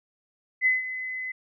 sine tone with ADSR envelope, 2027 Hz, B6, 45 cents sharp, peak -17 dBFS, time 0.61-1.32 s, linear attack 49 ms, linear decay 160 ms, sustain -13 dB, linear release 7 ms, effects none

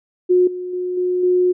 sine tone with level steps, 361.9 Hz, F#4, 38 cents flat, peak -10 / -24 / -20 / -16 / -12 dBFS, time 0.29-1.53 s, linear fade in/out 20 ms, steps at 0.47 / 0.73 / 0.97 / 1.23 s, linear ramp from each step 5 ms, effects none

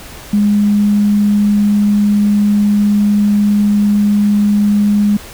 sine tone, 206.2 Hz, G#3, 12 cents flat, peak -8 dBFS, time 0.33-5.17 s, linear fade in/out 5 ms, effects pink hiss -33 dBFS RMS until 5.33 s

